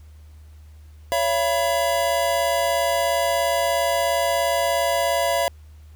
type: tone cluster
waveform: square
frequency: 558 / 675 / 979 Hz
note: C#5 / E5 / B5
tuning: +11 / +41 / -15 cents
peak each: -25 / -22 / -27 dBFS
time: 1.12-5.48 s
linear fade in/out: 0 ms
effects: added 76 Hz sine -42 dBFS peak until 5.95 s + pink hiss -60 dBFS RMS until 5.95 s